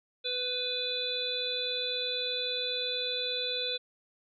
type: harmonic tone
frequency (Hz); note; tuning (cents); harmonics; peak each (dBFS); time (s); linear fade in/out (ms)
498.2; B4; +15; 1 / 3 / 5 / 7 / 8; -37 / -45 / -41 / -34 / -34; 0.24-3.78; 20
effects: none